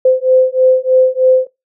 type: beating tone pair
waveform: sine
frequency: 514 / 517.2 Hz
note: C5 / C5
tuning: -31 / -20 cents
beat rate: 3.2 Hz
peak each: -11 dBFS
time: 0.05-1.47 s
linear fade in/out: 5 ms
effects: noise-tail reverb RT60 0.2 s tail -20 dB re dry